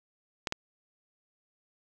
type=clicks; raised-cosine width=0.2 ms; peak=-13 dBFS; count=2; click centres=0.472 / 0.524 s; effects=none